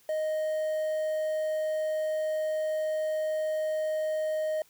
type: tone with quantisation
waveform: triangle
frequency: 622.3 Hz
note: D#5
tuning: in tune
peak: -25 dBFS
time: 0.09-4.62 s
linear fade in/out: 2 ms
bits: 8
effects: white hiss -62 dBFS RMS until 4.69 s